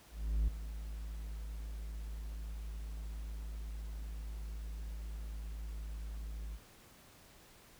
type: tone with ADSR envelope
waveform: triangle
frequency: 53.7 Hz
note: A1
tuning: 41 cents flat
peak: -25 dBFS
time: 0.1-6.59 s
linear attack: 380 ms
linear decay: 6 ms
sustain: -13 dB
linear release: 47 ms
effects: pink hiss -60 dBFS RMS until 7.79 s